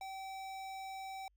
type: tone with notch filter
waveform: square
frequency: 770 Hz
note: G5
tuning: 31 cents flat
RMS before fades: -45 dBFS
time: 0.01-1.28 s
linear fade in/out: 2 ms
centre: 11000 Hz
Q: 1.5
effects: added 50 Hz sine -70 dBFS peak until 1.36 s